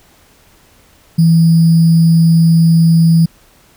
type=tone with sample-and-hold; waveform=sine; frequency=164.81 Hz; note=E3; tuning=in tune; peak=-5 dBFS; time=1.18-3.26 s; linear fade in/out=10 ms; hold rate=4900 Hz; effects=pink hiss -48 dBFS RMS until 3.76 s